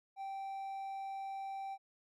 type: tone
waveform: triangle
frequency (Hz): 780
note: G5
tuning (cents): -9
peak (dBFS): -38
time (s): 0.16-1.78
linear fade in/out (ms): 50
effects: none